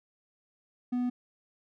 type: tone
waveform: triangle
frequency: 246.9 Hz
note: B3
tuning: in tune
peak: -25 dBFS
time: 0.92-1.1 s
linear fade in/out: 10 ms
effects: none